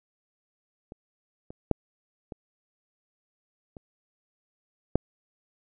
clicks, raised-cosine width 2 ms, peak -28 / -28 / -8 / -24 / -29 / -7 dBFS, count 6, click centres 0.921 / 1.505 / 1.713 / 2.322 / 3.768 / 4.956 s, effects none

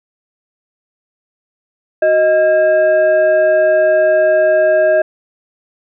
sine tone with frequency modulation, 625 Hz, D#5, 8 cents sharp, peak -8 dBFS, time 2.02-5.02 s, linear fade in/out 5 ms, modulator 995 Hz, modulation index 0.53, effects none

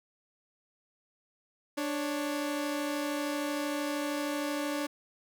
sawtooth tone pair together, 293.7 / 554.4 Hz, D4 / C#5, 0 / 0 cents, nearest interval major seventh, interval 1100 cents, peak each -28 / -33 dBFS, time 1.77-4.87 s, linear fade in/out 10 ms, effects none

